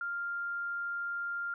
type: tone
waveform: sine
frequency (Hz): 1396.9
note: F6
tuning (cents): 0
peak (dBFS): -33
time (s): 0.01-1.54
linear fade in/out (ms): 2
effects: none